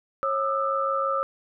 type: tone cluster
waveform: sine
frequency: 545 / 1210 / 1316 Hz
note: C#5 / D#6 / E6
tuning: -29 / -49 / -3 cents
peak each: -27 dBFS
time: 0.23-1.23 s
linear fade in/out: 0 ms
effects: none